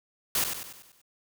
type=noise with echo; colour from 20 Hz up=white; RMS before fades=-26 dBFS; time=0.35-0.44 s; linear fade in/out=2 ms; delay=96 ms; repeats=6; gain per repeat=-6 dB; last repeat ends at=1.016 s; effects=none